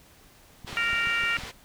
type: clicks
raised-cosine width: 5 ms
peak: -29 dBFS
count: 7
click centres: 0.647 / 0.729 / 0.932 / 1.072 / 1.237 / 1.387 / 1.436 s
type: low-pass noise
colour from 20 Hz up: white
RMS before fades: -40 dBFS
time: 0.66-1.52 s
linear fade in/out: 20 ms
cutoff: 3500 Hz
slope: 12 dB/octave
type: harmonic tone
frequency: 464.6 Hz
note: A#4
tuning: 6 cents flat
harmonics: 3 / 4 / 5 / 6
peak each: -29 / -29 / -29 / -30 dBFS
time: 0.77-1.37 s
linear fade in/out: 0 ms
effects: pink hiss -55 dBFS RMS until 1.64 s